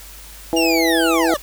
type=harmonic tone; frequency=164.81 Hz; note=E3; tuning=in tune; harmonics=2 / 3 / 4 / 5; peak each=-17 / -21 / -23 / -25 dBFS; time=0.53-1.34 s; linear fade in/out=0 ms
type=linear sweep; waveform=25% pulse; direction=down; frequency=2867 to 546 Hz; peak=-15 dBFS; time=0.56-1.37 s; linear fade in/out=10 ms
effects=added 50 Hz sine -40 dBFS peak until 1.42 s + white hiss -40 dBFS RMS until 1.42 s